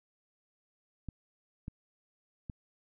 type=clicks; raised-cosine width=5 ms; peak=-27 dBFS; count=3; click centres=1.087 / 1.681 / 2.498 s; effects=none